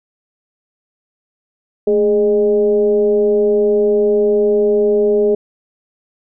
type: tone with frequency modulation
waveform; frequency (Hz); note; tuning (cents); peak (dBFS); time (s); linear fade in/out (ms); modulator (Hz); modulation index
sine; 415.3; G#4; 0; -10; 1.87-5.35; 5; 197; 0.56
effects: none